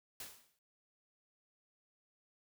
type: noise with exponential decay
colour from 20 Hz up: white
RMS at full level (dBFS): -44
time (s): 0.2-0.59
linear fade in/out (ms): 2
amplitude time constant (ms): 83
effects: none